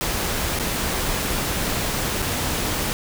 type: noise with dropouts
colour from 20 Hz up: pink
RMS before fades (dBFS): -24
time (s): 0.01-2.93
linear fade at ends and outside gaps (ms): 0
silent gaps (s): 0.589-0.597 / 2.22-2.224
effects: none